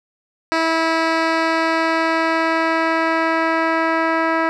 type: tone with low-pass filter sweep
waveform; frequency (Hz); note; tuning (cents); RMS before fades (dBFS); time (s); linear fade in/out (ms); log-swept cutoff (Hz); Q
10% pulse; 325.5; E4; -22; -18; 0.52-4.49; 0; 4500 to 2000; 0.94
effects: none